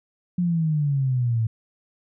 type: exponential sweep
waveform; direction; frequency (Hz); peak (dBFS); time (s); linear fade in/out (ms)
sine; down; 180.1 to 110; -19; 0.38-1.47; 5
effects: none